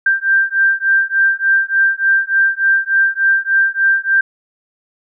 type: beating tone pair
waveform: sine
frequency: 1576 / 1579.4 Hz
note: G6 / G6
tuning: +9 / +13 cents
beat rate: 3.4 Hz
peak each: -14 dBFS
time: 0.06-4.21 s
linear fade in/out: 5 ms
effects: none